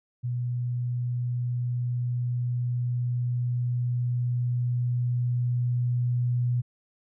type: tone with level ramp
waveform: sine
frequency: 122.4 Hz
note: B2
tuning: 15 cents flat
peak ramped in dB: -26 to -22 dBFS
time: 0.23-6.62 s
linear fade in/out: 20 ms
effects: none